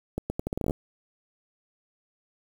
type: accelerating click train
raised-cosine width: 2 ms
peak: -15 dBFS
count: 12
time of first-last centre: 0.18-0.709 s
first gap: 120 ms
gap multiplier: 0.79
effects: 7-bit